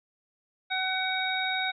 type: harmonic tone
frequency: 752 Hz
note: F#5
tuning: 28 cents sharp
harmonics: 1 / 2 / 3 / 5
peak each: -32 / -32 / -32 / -32 dBFS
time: 0.7-1.72 s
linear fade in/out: 20 ms
effects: none